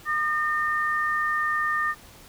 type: tone pair together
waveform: sine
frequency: 1215 / 1820.4 Hz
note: D#6 / A#6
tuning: -42 / -42 cents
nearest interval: perfect fifth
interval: 700 cents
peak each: -25 dBFS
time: 0.05-1.95 s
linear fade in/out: 50 ms
effects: pink hiss -49 dBFS RMS until 2.28 s

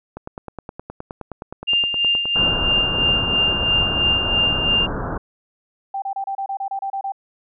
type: click train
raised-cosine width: 1 ms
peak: -17 dBFS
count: 33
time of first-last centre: 0.17-3.507 s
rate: 9.59 Hz
type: tone with tremolo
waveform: sine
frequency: 2800 Hz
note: F7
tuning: 4 cents sharp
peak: -14 dBFS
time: 1.67-4.87 s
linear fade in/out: 20 ms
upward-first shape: sine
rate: 3 Hz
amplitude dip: 55%
type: low-pass noise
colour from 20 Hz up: pink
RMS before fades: -25 dBFS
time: 2.35-5.18 s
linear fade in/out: 10 ms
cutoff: 1600 Hz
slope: 96 dB/octave
type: tone bursts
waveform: sine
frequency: 784 Hz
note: G5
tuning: in tune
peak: -22 dBFS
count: 11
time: 5.94-7.121 s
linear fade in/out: 5 ms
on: 81 ms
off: 29 ms
effects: none

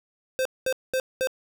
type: tone bursts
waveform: square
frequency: 520 Hz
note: C5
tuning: 11 cents flat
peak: -23 dBFS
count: 4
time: 0.39-1.272 s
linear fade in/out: 0 ms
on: 63 ms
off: 210 ms
effects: none

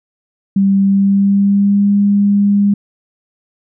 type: tone with pitch glide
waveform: sine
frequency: 196 to 202.2 Hz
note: G3 to G#3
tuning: 0 to -46 cents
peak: -8 dBFS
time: 0.56-2.74 s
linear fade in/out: 5 ms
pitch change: +54 cents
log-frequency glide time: 0.82-1.91 s
effects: none

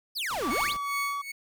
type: exponential two-way sweep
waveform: 45% pulse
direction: down then up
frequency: 5330 to 220 to 5230 Hz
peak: -29 dBFS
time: 0.15-0.74 s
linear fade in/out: 20 ms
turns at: 0.5 s
type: noise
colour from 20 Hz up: pink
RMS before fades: -43 dBFS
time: 0.3-0.77 s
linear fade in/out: 5 ms
type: tone with pitch glide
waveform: triangle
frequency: 1158 to 1136.8 Hz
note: D6 to C#6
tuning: -25 to +43 cents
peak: -28 dBFS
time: 0.42-1.22 s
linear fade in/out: 10 ms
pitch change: -32 cents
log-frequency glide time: 0.72-0.82 s
type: tone with tremolo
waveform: 40% pulse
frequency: 2217 Hz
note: C#7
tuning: in tune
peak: -28 dBFS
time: 0.5-1.32 s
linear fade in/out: 10 ms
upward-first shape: sine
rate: 2.5 Hz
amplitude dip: 85%
effects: none

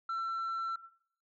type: tone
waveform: sine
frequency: 1345 Hz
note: E6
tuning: 34 cents sharp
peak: -30 dBFS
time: 0.09-0.76 s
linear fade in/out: 5 ms
effects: noise-tail reverb RT60 0.6 s tail -17 dB re dry + tanh soft clip ceiling -32 dBFS

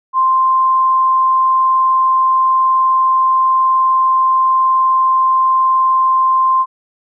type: tone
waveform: sine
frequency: 1046.5 Hz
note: C6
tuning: in tune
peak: -9 dBFS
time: 0.13-6.66 s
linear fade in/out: 50 ms
effects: none

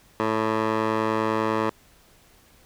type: tone with band-pass filter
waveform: 15% pulse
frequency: 110 Hz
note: A2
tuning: in tune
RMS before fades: -24 dBFS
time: 0.2-1.7 s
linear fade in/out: 0 ms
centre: 860 Hz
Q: 1.1
effects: pink hiss -56 dBFS RMS until 2.65 s

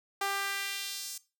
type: tone with high-pass filter sweep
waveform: sawtooth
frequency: 395.7 Hz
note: G4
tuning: 16 cents sharp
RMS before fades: -35 dBFS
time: 0.21-1.18 s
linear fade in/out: 5 ms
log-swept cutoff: 830 to 6800 Hz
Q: 1.3
effects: noise-tail reverb RT60 0.3 s tail -20 dB re dry

